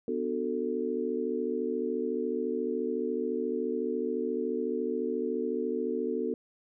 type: chord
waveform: sine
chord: B minor seventh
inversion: none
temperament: just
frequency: 246.9 / 296.3 / 370.4 / 444.5 Hz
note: B3 / D4 / F#4 / A4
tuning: 0 / +15 / +2 / +18 cents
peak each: -34 / -37 / -34 / -32 dBFS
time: 0.08-6.34 s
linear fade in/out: 2 ms
effects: none